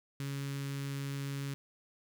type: tone with notch filter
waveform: sawtooth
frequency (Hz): 139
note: C#3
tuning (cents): +5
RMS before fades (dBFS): -38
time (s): 0.2-1.54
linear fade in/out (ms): 0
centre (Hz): 700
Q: 0.56
effects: 11-bit